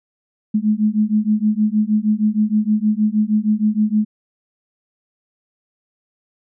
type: beating tone pair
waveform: sine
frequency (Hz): 210 / 216.4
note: G#3 / A3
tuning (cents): +19 / -29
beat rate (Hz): 6.4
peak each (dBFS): -17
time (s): 0.54-4.05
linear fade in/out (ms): 10
effects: none